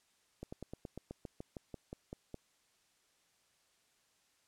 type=slowing click train; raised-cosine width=2 ms; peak=-30 dBFS; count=14; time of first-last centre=0.43-2.343 s; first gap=95 ms; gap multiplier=1.07; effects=white hiss -73 dBFS RMS until 4.47 s + low-pass 9000 Hz 12 dB/octave